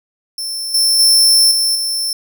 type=tone with level steps; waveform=sawtooth; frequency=5350 Hz; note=E8; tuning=25 cents sharp; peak=-18 / -8 / -5 / -10 / -14 dBFS; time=0.38-2.13 s; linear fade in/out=2 ms; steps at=0.74 / 0.99 / 1.51 / 1.75 s; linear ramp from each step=5 ms; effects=none